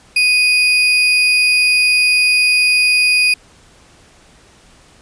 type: tone with sample-and-hold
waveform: sine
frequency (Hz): 2489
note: D#7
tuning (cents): 0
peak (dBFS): -9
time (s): 0.16-3.34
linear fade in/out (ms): 5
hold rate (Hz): 7350
effects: pink hiss -47 dBFS RMS until 5.01 s + resampled to 22050 Hz